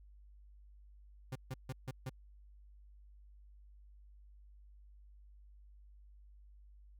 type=tone bursts; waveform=40% pulse; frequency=130 Hz; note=C3; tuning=11 cents flat; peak=-38 dBFS; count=5; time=1.32-2.095 s; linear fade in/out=5 ms; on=35 ms; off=150 ms; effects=added 50 Hz sine -56 dBFS peak until 6.99 s